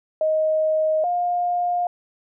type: tone pair in turn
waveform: sine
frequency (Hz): 626 / 707.9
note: D#5 / F5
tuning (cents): +10 / +23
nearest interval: major second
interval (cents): 213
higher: second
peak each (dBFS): -17 / -19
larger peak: first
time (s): 0.21-1.04 / 1.04-1.87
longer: neither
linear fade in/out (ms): 2
effects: none